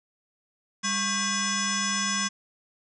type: tone with frequency modulation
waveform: sine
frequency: 2489 Hz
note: D#7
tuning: in tune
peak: -24 dBFS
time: 0.83-2.29 s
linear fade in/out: 20 ms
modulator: 896 Hz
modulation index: 5
effects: none